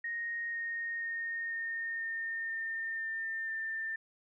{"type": "tone with pitch steps", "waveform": "sine", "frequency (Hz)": [1864.7, 1854, 1843.3, 1832.7, 1822.1, 1811.6, 1801.2, 1790.8], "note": ["A#6", "A#6", "A#6", "A#6", "A#6", "A#6", "A6", "A6"], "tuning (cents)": [0, -10, -20, -30, -40, -50, 40, 30], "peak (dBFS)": -34, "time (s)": [0.04, 3.96], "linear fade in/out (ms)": 5, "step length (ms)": 490, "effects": []}